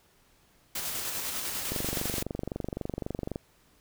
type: noise with tremolo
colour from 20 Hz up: white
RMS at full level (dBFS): -33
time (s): 0.75-2.23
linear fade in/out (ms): 5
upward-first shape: square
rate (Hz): 10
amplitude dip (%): 25
type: click train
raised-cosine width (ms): 2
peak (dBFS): -19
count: 40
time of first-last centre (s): 1.72-3.359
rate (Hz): 23.8
effects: pink hiss -64 dBFS RMS until 3.8 s